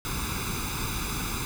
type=noise with comb filter; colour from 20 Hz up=pink; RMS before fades=-31 dBFS; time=0.05-1.45 s; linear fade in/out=0 ms; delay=0.81 ms; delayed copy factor=+0.8; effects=none

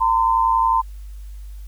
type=tone pair together; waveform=sine; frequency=914 / 1024.9 Hz; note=A#5 / C6; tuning=-34 / -36 cents; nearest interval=major second; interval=198 cents; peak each=-17 / -17 dBFS; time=0-0.82 s; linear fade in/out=20 ms; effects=added 50 Hz sine -32 dBFS peak until 1.67 s + white hiss -56 dBFS RMS until 1.67 s

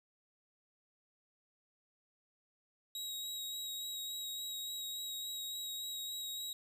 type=tone with vibrato; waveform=sawtooth; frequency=3818 Hz; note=A#7; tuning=41 cents sharp; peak=-37 dBFS; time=2.95-6.53 s; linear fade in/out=2 ms; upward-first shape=sine; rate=3.5 Hz; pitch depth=12 cents each way; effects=none

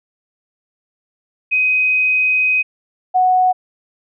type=tone pair in turn; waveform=sine; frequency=2514 / 738.4 Hz; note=D#7 / F#5; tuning=+17 / -4 cents; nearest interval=octave + major sixth; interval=2121 cents; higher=first; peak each=-12 / -10 dBFS; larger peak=second; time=1.51-2.63 / 3.14-3.53 s; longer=first; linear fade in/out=20 ms; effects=none

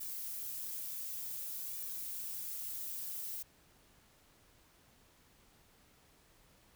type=noise with flanger; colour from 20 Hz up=violet; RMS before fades=-42 dBFS; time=0-3.43 s; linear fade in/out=10 ms; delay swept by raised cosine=1.7 to 4.6 ms; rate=0.56 Hz; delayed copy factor=+0.75; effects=pink hiss -66 dBFS RMS until 6.75 s

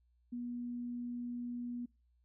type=tone; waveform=sine; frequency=242 Hz; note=B3; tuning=35 cents flat; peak=-38 dBFS; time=0.32-1.86 s; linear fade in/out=10 ms; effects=noise-tail reverb RT60 0.3 s tail -25 dB re dry + added 60 Hz sine -69 dBFS peak until 2.24 s

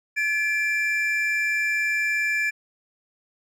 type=tone pair together; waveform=triangle; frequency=1718.5 / 2358 Hz; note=A6 / D7; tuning=-41 / +6 cents; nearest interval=perfect fourth; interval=547 cents; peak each=-23 / -22 dBFS; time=0.16-2.51 s; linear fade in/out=20 ms; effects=none

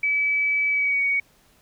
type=tone with pitch glide; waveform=sine; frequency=2294 to 2243 Hz; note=D7 to C#7; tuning=-41 to +20 cents; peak=-19 dBFS; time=0.03-1.2 s; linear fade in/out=5 ms; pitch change=-39 cents; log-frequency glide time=0.7-1.02 s; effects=pink hiss -59 dBFS RMS until 1.61 s

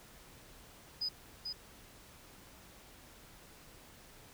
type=tone with echo; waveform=sine; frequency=4990 Hz; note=D#8; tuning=4 cents sharp; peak=-32 dBFS; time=1.01-1.09 s; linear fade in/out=10 ms; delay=440 ms; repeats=1; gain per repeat=-5 dB; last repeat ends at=1.53 s; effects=tanh soft clip ceiling -28 dBFS + pink hiss -57 dBFS RMS until 4.33 s

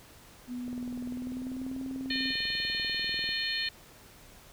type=tone with pitch glide; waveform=sine; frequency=246.8 to 264.5 Hz; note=B3 to C4; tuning=-1 to +19 cents; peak=-34 dBFS; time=0.47-2.34 s; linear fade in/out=50 ms; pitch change=+120 cents; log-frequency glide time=1.06-1.81 s
type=click train; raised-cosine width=2 ms; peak=-32 dBFS; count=54; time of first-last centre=0.68-3.291 s; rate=20.3 Hz
type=harmonic tone; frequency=606 Hz; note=D#5; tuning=46 cents flat; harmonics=3 / 4 / 5 / 6 / 7; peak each=-35 / -38 / -37 / -38 / -33 dBFS; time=2.1-3.69 s; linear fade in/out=5 ms
effects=pink hiss -54 dBFS RMS until 4.52 s

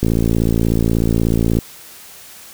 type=click train; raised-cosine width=3 ms; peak=-3 dBFS; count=89; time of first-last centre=0.03-1.588 s; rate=56.5 Hz; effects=white hiss -39 dBFS RMS until 2.53 s

